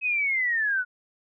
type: linear sweep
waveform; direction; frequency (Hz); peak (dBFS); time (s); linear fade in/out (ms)
sine; down; 2562 to 1445; -22; 0.01-0.85; 50
effects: none